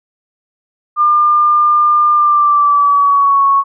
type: tone with pitch glide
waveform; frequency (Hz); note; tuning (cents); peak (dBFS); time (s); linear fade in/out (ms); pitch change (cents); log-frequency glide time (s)
sine; 1200 to 1106.8; D6 to C#6; +37 to -3; -7; 0.96-3.64; 50; -140; 2.14-3.45
effects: none